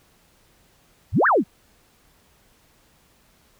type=exponential two-way sweep; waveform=sine; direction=up then down; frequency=65.41 to 1875 to 159.9 Hz; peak=-14 dBFS; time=1.12-1.44 s; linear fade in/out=50 ms; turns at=1.27 s; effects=pink hiss -59 dBFS RMS until 3.59 s